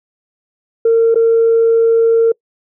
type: tone with dropouts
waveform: sine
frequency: 456.9 Hz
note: A#4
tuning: 35 cents flat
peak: -6 dBFS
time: 0.85-2.32 s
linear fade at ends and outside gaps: 5 ms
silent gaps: 1.145-1.156 s
effects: noise-tail reverb RT60 0.1 s tail -26 dB re dry + tanh soft clip ceiling -4 dBFS